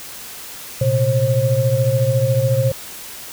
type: tone cluster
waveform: sine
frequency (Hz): 116.2 / 130.2 / 534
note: A#2 / C3 / C5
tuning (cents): -5 / -8 / +35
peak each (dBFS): -18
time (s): 0.81-2.72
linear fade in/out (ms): 5
effects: white hiss -34 dBFS RMS until 3.32 s